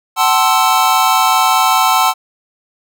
square chord, F# half-diminished seventh, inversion none, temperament equal with one note detuned, 755.1 / 880 / 1046.5 / 1318.5 Hz, F#5 / A5 / C6 / E6, +35 / 0 / 0 / 0 cents, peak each -16 dBFS, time 0.16-2.14 s, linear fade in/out 50 ms, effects none

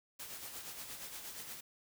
white noise with tremolo, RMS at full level -45 dBFS, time 0.19-1.61 s, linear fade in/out 10 ms, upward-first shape sine, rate 8.5 Hz, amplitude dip 45%, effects none

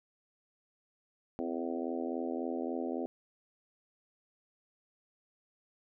harmonic tone with a mistuned harmonic, 83.6 Hz, E2, 25 cents sharp, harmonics 3 / 4 / 5 / 6 / 7 / 8 / 9, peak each -37 / -39 / -41 / -43 / -44 / -45 / -46 dBFS, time 1.39-3.06 s, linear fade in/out 0 ms, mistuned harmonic 3, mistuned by +44 cents, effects none

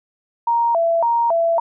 sine tone with vibrato, 791 Hz, G5, 15 cents sharp, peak -14 dBFS, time 0.47-1.6 s, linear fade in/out 5 ms, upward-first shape square, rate 1.8 Hz, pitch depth 290 cents each way, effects none

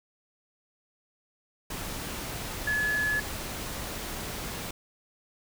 sine tone in noise, 1707 Hz, G#6, 47 cents sharp, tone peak -25 dBFS, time 2.67-3.2 s, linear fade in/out 5 ms, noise pink, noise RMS -36 dBFS, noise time 1.7-4.71 s, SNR +8 dB, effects none

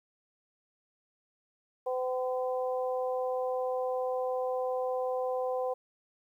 harmonic tone, 254.7 Hz, C4, 46 cents flat, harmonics 2 / 3 / 4, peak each -30 / -36 / -41 dBFS, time 1.86-5.74 s, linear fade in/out 10 ms, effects 11-bit

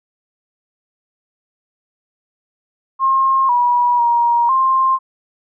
sine tone with pitch steps, 1069 / 969 / 946 / 1055 Hz, C6 / B5 / A#5 / C6, +37 / -33 / +25 / +14 cents, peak -11 dBFS, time 2.99-4.99 s, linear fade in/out 50 ms, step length 500 ms, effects none

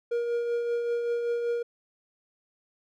triangle tone with tremolo, 473.2 Hz, A#4, 26 cents sharp, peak -22 dBFS, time 0.11-1.63 s, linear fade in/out 10 ms, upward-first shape triangle, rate 5.2 Hz, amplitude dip 40%, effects none

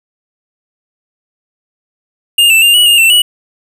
square tone with pitch steps, 2823 / 2658 / 2800 / 2930 / 2832 / 2686 / 2931 Hz, F7 / E7 / F7 / F#7 / F7 / E7 / F#7, +18 / +14 / +4 / -18 / +23 / +32 / -17 cents, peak -5 dBFS, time 2.38-3.22 s, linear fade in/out 5 ms, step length 120 ms, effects none

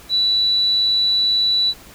sine tone, 3951 Hz, B7, in tune, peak -14 dBFS, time 0.09-1.74 s, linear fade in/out 50 ms, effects pink hiss -43 dBFS RMS until 1.94 s

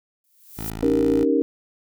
violet noise with exponential growth, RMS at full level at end -29 dBFS, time 0.24-0.7 s, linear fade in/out 2 ms, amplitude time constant 99 ms
10% pulse tone, 54.7 Hz, A1, 9 cents flat, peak -22 dBFS, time 0.57-1.25 s, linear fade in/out 20 ms
sine chord, Eb dominant seventh, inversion third, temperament equal, 277.2 / 311.1 / 392 / 466.2 Hz, Db4 / Eb4 / G4 / Bb4, 0 / 0 / 0 / 0 cents, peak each -21 / -22 / -25 / -21 dBFS, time 0.83-1.42 s, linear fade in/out 0 ms
effects none

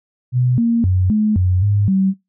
sine tone with pitch steps, 125.1 / 232.5 / 92.4 / 213.6 / 91.5 / 102.2 / 191.7 Hz, B2 / A#3 / F#2 / G#3 / F#2 / G#2 / G3, +23 / -4 / -2 / +49 / -19 / -27 / -38 cents, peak -12 dBFS, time 0.32-2.14 s, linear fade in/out 50 ms, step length 260 ms, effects noise-tail reverb RT60 0.2 s tail -22 dB re dry

